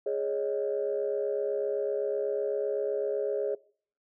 sine chord, Ab suspended fourth, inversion none, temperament equal, 415.3 / 554.4 / 622.3 Hz, Ab4 / Db5 / Eb5, 0 / 0 / 0 cents, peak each -29 / -31 / -35 dBFS, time 0.06-3.55 s, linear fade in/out 5 ms, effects noise-tail reverb RT60 0.5 s tail -22 dB re dry + tanh soft clip ceiling -19 dBFS

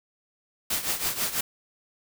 white noise with tremolo, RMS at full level -25 dBFS, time 0.7-1.41 s, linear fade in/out 5 ms, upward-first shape triangle, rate 6.1 Hz, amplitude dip 80%, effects none

